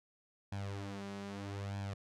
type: tone with flanger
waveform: sawtooth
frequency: 99.6 Hz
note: G2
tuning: 28 cents sharp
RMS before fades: -42 dBFS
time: 0.52-1.94 s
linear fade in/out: 5 ms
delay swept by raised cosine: 1.2 to 5.3 ms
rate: 0.79 Hz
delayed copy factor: +0.7
effects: low-pass 7000 Hz 12 dB/octave